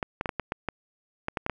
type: clicks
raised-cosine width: 0.5 ms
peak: -13 dBFS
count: 11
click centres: 0.028 / 0.211 / 0.258 / 0.292 / 0.397 / 0.521 / 0.687 / 1.284 / 1.372 / 1.464 / 1.497 s
effects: none